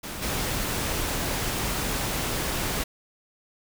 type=noise with level steps; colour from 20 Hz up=pink; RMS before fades=-35 / -28 dBFS; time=0.03-2.84 s; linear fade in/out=10 ms; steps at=0.22 s; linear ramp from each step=5 ms; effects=none